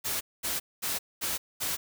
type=noise bursts; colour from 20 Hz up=white; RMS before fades=-31 dBFS; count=5; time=0.04-1.77 s; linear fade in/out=20 ms; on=170 ms; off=220 ms; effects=none